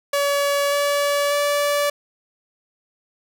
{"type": "tone with pitch steps", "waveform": "sawtooth", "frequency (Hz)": [568, 573.3, 578.6], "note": ["C#5", "D5", "D5"], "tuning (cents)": [42, -42, -26], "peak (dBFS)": -14, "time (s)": [0.13, 1.9], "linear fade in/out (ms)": 5, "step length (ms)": 590, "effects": []}